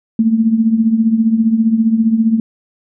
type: tone with tremolo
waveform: sine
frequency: 224.2 Hz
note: A3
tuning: 33 cents sharp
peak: -6 dBFS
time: 0.19-2.4 s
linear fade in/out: 2 ms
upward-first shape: triangle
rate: 15 Hz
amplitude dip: 75%
effects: none